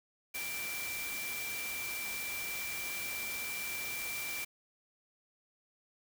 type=tone in noise; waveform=sine; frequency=2349 Hz; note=D7; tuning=in tune; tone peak=-39 dBFS; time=0.34-4.45 s; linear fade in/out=10 ms; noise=white; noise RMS=-41 dBFS; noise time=0.34-4.45 s; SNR=-1 dB; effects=none